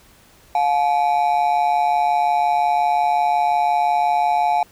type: ring-modulated tone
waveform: triangle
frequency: 784 Hz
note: G5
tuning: in tune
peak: -10 dBFS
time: 0.55-4.63 s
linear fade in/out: 2 ms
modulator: 72.8 Hz
effects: pink hiss -51 dBFS RMS until 4.71 s